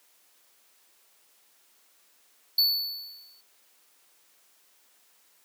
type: tone with exponential decay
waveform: square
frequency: 4463 Hz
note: C#8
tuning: 11 cents sharp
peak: -18 dBFS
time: 2.58-3.41 s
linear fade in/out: 5 ms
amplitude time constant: 180 ms
effects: white hiss -63 dBFS RMS until 5.44 s + high-pass 300 Hz 12 dB/octave